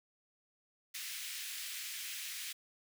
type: high-pass noise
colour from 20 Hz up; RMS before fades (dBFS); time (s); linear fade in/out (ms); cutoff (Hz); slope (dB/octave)
pink; -43; 0.94-2.53; 10; 2000; 24
effects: none